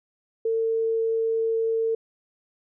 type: tone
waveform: sine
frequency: 450.9 Hz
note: A4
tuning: 42 cents sharp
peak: -21 dBFS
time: 0.45-1.95 s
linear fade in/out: 5 ms
effects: none